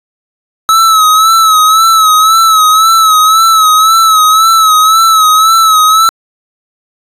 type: tone with vibrato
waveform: square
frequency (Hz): 1295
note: E6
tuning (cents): -31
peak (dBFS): -4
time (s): 0.69-6.09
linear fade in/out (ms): 0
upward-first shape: sine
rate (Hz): 1.9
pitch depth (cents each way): 52
effects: resampled to 32000 Hz